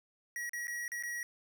square tone with dropouts, 1911 Hz, A#6, 43 cents sharp, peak -37 dBFS, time 0.36-1.23 s, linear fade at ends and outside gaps 1 ms, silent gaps 0.494-0.533 / 0.671-0.68 / 0.88-0.918 / 1.026-1.035 s, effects none

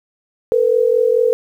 sine tone pair together, 451.5 / 496.1 Hz, A4 / B4, +45 / +8 cents, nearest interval major second, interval 163 cents, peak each -14 dBFS, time 0.52-1.33 s, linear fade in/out 0 ms, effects 8-bit

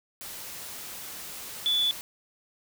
sine tone in noise, 3458 Hz, A7, 31 cents flat, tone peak -22 dBFS, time 1.66-1.91 s, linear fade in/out 0 ms, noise white, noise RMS -40 dBFS, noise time 0.21-2.01 s, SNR +15 dB, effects none

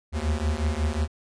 square beating tone pair, 73.42 / 78.92 Hz, D2 / D#2, 0 / +25 cents, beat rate 5.5 Hz, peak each -27 dBFS, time 0.12-1.08 s, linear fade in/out 50 ms, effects resampled to 22050 Hz

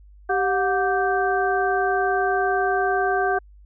harmonic tone with a mistuned harmonic, 390 Hz, G4, 9 cents flat, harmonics 1 / 2 / 3 / 4, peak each -23 / -22 / -30 / -25 dBFS, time 0.29-3.39 s, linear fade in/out 10 ms, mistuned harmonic 2, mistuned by -120 cents, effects added 50 Hz sine -45 dBFS peak until 3.65 s

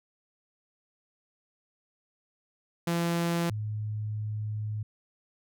sawtooth / sine tone pair in turn, 170 / 106.75 Hz, F3 / G#2, -46 / +48 cents, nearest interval minor sixth, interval 806 cents, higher first, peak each -22 / -30 dBFS, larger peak first, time 2.87-3.5 / 3.5-4.83 s, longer second, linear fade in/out 5 ms, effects none

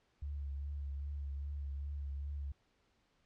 sine tone with vibrato, 70.8 Hz, C#2, 37 cents sharp, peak -38 dBFS, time 0.22-2.52 s, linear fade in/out 5 ms, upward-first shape triangle, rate 2.5 Hz, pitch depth 40 cents each way, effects pink hiss -75 dBFS RMS until 3.25 s + low-pass 5000 Hz 12 dB/octave

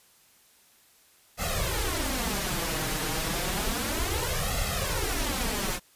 pink noise with flanger, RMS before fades -29 dBFS, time 1.37-5.8 s, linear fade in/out 50 ms, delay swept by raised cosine 1.5 to 6.5 ms, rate 0.31 Hz, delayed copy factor +0.85, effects white hiss -60 dBFS RMS until 5.95 s + resampled to 32000 Hz

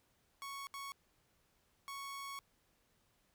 sawtooth tone bursts at uneven times, 1108.7 Hz, C#6, in tune, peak -40 dBFS, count 3, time 0.42-0.67 / 0.74-0.92 / 1.88-2.39 s, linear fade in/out 0 ms, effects pink hiss -75 dBFS RMS until 3.34 s

